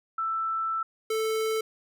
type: tone pair in turn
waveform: sine / square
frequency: 1326 / 440.3 Hz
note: E6 / A4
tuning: +10 / +1 cents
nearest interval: octave + perfect fifth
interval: 1909 cents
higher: first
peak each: -26 dBFS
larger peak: neither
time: 0.18-0.83 / 1.1-1.61 s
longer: first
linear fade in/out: 5 ms
effects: none